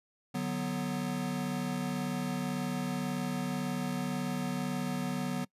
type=chord; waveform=square; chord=B minor; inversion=first; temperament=equal; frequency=146.83 / 185 / 246.9 Hz; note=D3 / F#3 / B3; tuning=0 / 0 / 0 cents; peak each=-39 / -36 / -36 dBFS; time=0.34-5.45 s; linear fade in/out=10 ms; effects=noise-tail reverb RT60 0.1 s tail -23 dB re dry + resampled to 32000 Hz